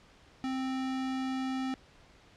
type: tone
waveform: square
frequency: 262.1 Hz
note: C4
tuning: 3 cents sharp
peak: -32 dBFS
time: 0.44-1.74 s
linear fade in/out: 0 ms
effects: pink hiss -59 dBFS RMS until 2.36 s + low-pass 5000 Hz 12 dB/octave